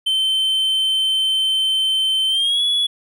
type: tone with pitch glide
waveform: triangle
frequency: 3090 to 3389 Hz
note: G7 to G#7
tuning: -26 to +34 cents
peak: -14 dBFS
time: 0.06-2.87 s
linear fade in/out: 10 ms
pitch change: +160 cents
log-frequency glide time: 2.28-2.62 s
effects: none